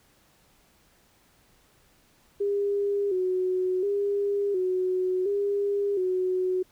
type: tone with vibrato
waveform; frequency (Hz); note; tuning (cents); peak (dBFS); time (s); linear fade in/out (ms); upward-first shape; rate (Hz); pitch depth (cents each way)
sine; 385.9; G4; -27; -23; 2.4-6.63; 10; square; 0.7; 78
effects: pink hiss -62 dBFS RMS until 6.71 s